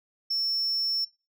sine tone, 5400 Hz, E8, 41 cents sharp, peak -23 dBFS, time 0.3-1.05 s, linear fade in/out 10 ms, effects noise-tail reverb RT60 0.3 s tail -24 dB re dry + tanh soft clip ceiling -23 dBFS

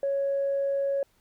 sine tone, 554.4 Hz, C#5, in tune, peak -23 dBFS, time 0.03-1.03 s, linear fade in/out 2 ms, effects tanh soft clip ceiling -20 dBFS + pink hiss -67 dBFS RMS until 1.2 s

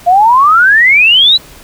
sine exponential sweep, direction up, 684 to 4057 Hz, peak -3 dBFS, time 0.06-1.38 s, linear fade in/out 20 ms, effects pink hiss -36 dBFS RMS until 1.63 s

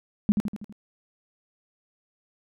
sine tone with echo, 207.7 Hz, G#3, in tune, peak -15 dBFS, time 0.29-0.32 s, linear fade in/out 0 ms, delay 81 ms, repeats 5, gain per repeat -5 dB, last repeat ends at 0.725 s, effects none

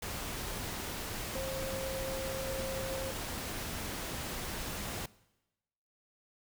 sine tone in noise, 532 Hz, C5, 29 cents sharp, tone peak -37 dBFS, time 1.35-3.11 s, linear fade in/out 5 ms, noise pink, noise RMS -39 dBFS, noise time 0.02-5.06 s, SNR -1 dB, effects noise-tail reverb RT60 1.0 s tail -21 dB re dry

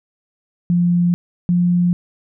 sine tone pair in turn, 174.61 / 176.13 Hz, F3 / F3, 0 / +15 cents, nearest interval unison, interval 15 cents, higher second, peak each -12 dBFS, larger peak neither, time 0.7-1.14 / 1.49-1.93 s, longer neither, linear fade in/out 0 ms, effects none

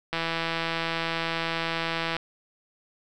click train, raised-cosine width 0.3 ms, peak -12 dBFS, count 337, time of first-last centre 0.13-2.166 s, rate 165 Hz, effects none

